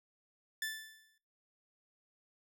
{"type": "tone with exponential decay", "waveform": "sawtooth", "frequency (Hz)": 1757, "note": "A6", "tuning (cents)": -3, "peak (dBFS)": -30, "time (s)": [0.62, 1.18], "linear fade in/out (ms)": 2, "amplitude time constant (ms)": 120, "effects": ["noise-tail reverb RT60 0.3 s tail -19 dB re dry"]}